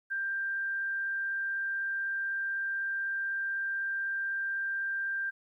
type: tone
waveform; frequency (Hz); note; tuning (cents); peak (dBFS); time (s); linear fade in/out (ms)
sine; 1584; G6; +18; -30; 0.1-5.31; 20
effects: 12-bit